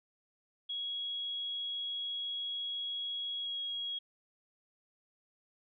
sine tone with pitch glide, 3322 to 3301 Hz, G#7 to G#7, 0 to -11 cents, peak -35 dBFS, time 0.69-3.99 s, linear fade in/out 10 ms, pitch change -11 cents, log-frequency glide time 3.41-3.48 s, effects none

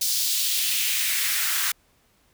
white noise with high-pass filter sweep, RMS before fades -24 dBFS, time 0.01-1.72 s, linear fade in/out 5 ms, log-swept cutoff 4700 to 1400 Hz, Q 1.8, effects pink hiss -63 dBFS RMS until 2.33 s

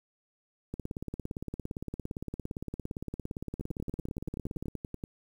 two click trains, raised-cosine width 3 ms, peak -24 / -23 dBFS, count 16 / 70, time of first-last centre 3.61-5.039 / 0.74-4.683 s, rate 10.5 / 17.5 Hz, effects 9-bit

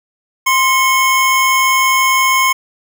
square tone pair together, 1045 / 2181 Hz, C6 / C#7, -2 / -29 cents, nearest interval octave + minor second, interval 1273 cents, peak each -13 / -14 dBFS, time 0.46-2.53 s, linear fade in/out 10 ms, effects none

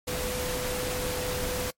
sine tone in noise, 500 Hz, B4, 21 cents sharp, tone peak -32 dBFS, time 0.07-1.71 s, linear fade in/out 10 ms, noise pink, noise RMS -32 dBFS, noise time 0.07-1.71 s, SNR -3 dB, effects noise-tail reverb RT60 0.1 s tail -24 dB re dry + MP3 64 kbps

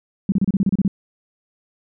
sine tone bursts, 194.1 Hz, G3, 17 cents flat, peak -13 dBFS, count 10, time 0.29-0.879 s, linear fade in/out 2 ms, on 31 ms, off 31 ms, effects none

